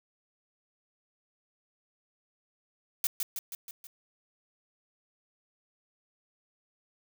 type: noise with echo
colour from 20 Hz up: blue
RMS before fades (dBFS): -27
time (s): 3.04-3.07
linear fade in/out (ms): 2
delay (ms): 160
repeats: 5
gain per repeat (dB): -4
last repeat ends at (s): 3.87
effects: none